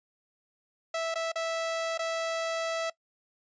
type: tone with dropouts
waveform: sawtooth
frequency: 657 Hz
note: E5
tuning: 6 cents flat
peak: -25 dBFS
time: 0.94-2.9 s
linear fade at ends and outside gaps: 5 ms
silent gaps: 1.143-1.155 / 1.319-1.356 / 1.977-1.991 s
effects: noise-tail reverb RT60 0.1 s tail -21 dB re dry + resampled to 16000 Hz